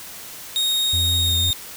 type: tone with pitch glide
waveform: 40% pulse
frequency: 3729 to 3684 Hz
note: A#7 to A#7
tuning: 0 to -21 cents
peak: -17 dBFS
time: 0.56-1.53 s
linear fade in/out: 0 ms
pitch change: -21 cents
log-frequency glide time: 1.22-1.37 s
type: tone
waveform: triangle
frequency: 87.31 Hz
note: F2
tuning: in tune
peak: -20 dBFS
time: 0.93-1.51 s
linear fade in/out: 5 ms
effects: white hiss -37 dBFS RMS until 1.76 s